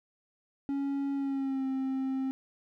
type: tone with pitch glide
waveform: triangle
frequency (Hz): 278.1 to 265.2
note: C#4 to C4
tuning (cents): +6 to +23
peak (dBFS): -27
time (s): 0.69-2.31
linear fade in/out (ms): 0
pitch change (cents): -83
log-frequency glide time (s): 1.14-1.66
effects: none